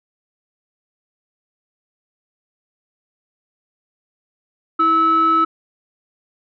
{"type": "tone pair together", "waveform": "sine", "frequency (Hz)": [325.2, 1300.8], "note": ["E4", "E6"], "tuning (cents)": [-23, -23], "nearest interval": "2 octaves", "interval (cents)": 2400, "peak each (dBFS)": [-19, -11], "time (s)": [4.79, 5.45], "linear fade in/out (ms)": 10, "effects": ["tanh soft clip ceiling -8 dBFS"]}